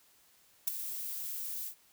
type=noise with ADSR envelope; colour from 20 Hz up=violet; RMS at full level=-27 dBFS; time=0.67-1.75 s; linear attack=9 ms; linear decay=10 ms; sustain=-12 dB; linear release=91 ms; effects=white hiss -65 dBFS RMS until 1.92 s